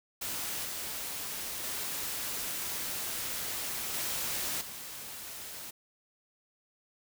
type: noise with level steps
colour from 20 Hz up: white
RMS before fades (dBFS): -36 / -38 / -36 / -34 / -43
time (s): 0.21-5.71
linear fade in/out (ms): 10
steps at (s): 0.65 / 1.64 / 3.94 / 4.61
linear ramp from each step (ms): 2
effects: none